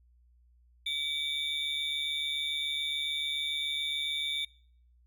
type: tone cluster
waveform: triangle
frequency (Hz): 2286 / 3532 / 3679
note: D7 / A7 / A#7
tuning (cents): -47 / +6 / -24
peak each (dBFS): -36 / -31 / -35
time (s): 0.86-4.45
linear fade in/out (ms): 5
effects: noise-tail reverb RT60 0.6 s tail -24 dB re dry + added 60 Hz sine -60 dBFS peak until 5.06 s